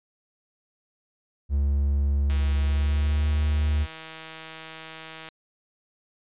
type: tone with pitch glide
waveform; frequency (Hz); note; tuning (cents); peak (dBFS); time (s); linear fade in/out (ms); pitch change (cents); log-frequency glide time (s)
triangle; 70.4 to 74.59; C#2 to D2; +27 to +27; -18; 1.49-3.87; 50; +100; 2.57-3.31
type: click train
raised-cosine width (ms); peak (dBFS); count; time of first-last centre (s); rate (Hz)
0.2; -22; 479; 2.3-5.287; 160
effects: resampled to 8000 Hz